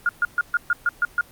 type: tone bursts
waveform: sine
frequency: 1419 Hz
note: F6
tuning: 27 cents sharp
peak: -16 dBFS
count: 8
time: 0.06-1.21 s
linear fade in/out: 2 ms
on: 30 ms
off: 130 ms
effects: pink hiss -49 dBFS RMS until 1.31 s + Opus 24 kbps